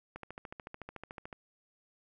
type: click train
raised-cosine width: 0.5 ms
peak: -28 dBFS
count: 17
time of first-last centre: 0.16-1.328 s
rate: 13.7 Hz
effects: none